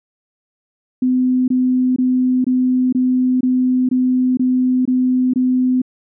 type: tone bursts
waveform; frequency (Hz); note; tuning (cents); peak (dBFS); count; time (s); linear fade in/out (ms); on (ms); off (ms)
sine; 254.1; B3; +49; -12; 10; 1.02-5.818; 5; 460; 22
effects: none